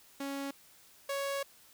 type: tone pair in turn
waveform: sawtooth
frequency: 277.2 / 555.6 Hz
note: C#4 / C#5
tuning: 0 / +4 cents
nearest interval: octave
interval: 1204 cents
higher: second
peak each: -32 / -29 dBFS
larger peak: second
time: 0.2-0.51 / 1.09-1.43 s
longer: second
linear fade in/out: 5 ms
effects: white hiss -60 dBFS RMS until 1.73 s